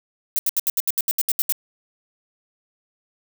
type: noise bursts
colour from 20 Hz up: violet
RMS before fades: -20 dBFS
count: 12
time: 0.36-1.523 s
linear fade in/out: 0 ms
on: 30 ms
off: 73 ms
effects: none